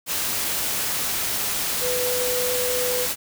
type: tone in noise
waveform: sine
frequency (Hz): 498.3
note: B4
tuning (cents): +15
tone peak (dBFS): -24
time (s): 1.8-3.08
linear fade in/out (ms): 50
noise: white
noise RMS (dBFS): -25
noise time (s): 0.06-3.16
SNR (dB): -2
effects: none